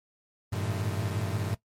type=tone cluster; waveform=40% pulse; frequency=97.1 / 108 / 113.9 / 158.4 Hz; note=G2 / A2 / A#2 / D#3; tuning=-16 / -32 / -40 / +31 cents; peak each=-31 / -36 / -33 / -37 dBFS; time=0.52-1.55 s; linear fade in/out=10 ms; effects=noise-tail reverb RT60 0.1 s tail -17 dB re dry + MP3 64 kbps